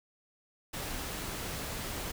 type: noise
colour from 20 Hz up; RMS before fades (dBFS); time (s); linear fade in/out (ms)
pink; -38; 0.73-2.12; 10
effects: none